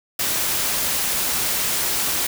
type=noise; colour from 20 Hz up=white; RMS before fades=-22 dBFS; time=0.19-2.27 s; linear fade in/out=5 ms; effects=none